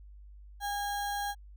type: tone with sample-and-hold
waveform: sine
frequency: 811 Hz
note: G#5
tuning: 41 cents flat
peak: -31 dBFS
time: 0.6-1.35 s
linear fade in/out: 50 ms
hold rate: 2450 Hz
effects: added 50 Hz sine -48 dBFS peak until 1.56 s